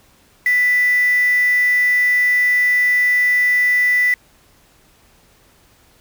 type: tone with quantisation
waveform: sine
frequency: 1980 Hz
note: B6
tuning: 4 cents sharp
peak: -12 dBFS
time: 0.46-4.14 s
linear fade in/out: 2 ms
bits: 5
effects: pink hiss -53 dBFS RMS until 6 s